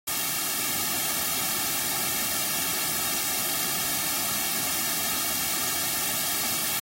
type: noise with comb filter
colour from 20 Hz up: white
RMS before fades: -27 dBFS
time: 0.07-6.8 s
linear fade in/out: 10 ms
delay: 2 ms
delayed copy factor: -0.95
effects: AAC 48 kbps